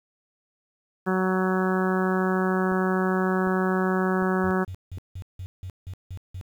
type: harmonic tone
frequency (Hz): 186.6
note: F#3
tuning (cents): +15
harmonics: 1 / 2 / 3 / 4 / 5 / 6 / 7 / 8 / 9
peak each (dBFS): -24 / -26 / -34 / -33 / -35 / -34 / -34 / -34 / -35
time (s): 1.06-4.65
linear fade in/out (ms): 20
type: click train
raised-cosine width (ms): 3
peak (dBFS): -28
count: 4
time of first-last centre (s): 2.72-4.976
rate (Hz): 1.33
type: tone bursts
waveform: sine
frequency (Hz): 92.5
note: F#2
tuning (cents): 0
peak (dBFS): -32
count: 9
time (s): 4.44-6.412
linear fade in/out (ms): 0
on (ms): 68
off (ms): 170
effects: 9-bit